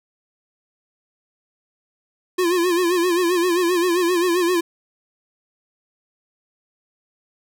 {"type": "tone with vibrato", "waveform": "square", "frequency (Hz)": 352, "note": "F4", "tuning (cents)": 14, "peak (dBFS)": -17, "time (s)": [2.38, 4.61], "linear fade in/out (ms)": 10, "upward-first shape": "sine", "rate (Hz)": 7.6, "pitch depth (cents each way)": 84, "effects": []}